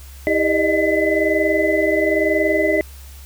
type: tone cluster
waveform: sine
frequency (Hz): 322.6 / 399.5 / 604 / 625 / 2014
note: E4 / G4 / D5 / D#5 / B6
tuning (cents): -37 / +33 / +48 / +8 / +33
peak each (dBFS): -21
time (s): 0.27-2.81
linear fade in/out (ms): 0
effects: added 68 Hz sine -36 dBFS peak until 3.25 s + white hiss -45 dBFS RMS until 3.25 s